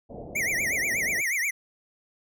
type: low-pass noise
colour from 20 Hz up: white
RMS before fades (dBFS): -40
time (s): 0.09-1.22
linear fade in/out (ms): 20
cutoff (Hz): 690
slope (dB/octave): 48
type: tone with vibrato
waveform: square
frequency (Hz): 2093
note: C7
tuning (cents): 0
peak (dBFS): -25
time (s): 0.35-1.51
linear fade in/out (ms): 10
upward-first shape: triangle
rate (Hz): 8.3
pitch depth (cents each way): 250
effects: none